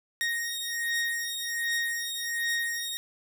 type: beating tone pair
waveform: sawtooth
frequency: 1864.7 / 1866 Hz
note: A#6 / A#6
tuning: 0 / +1 cents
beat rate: 1.3 Hz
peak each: -28 dBFS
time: 0.21-2.97 s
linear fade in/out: 0 ms
effects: none